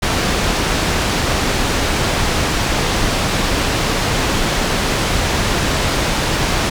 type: low-pass noise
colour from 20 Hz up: pink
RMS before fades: -17 dBFS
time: 0.02-6.7 s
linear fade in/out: 10 ms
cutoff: 6500 Hz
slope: 12 dB/octave
effects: none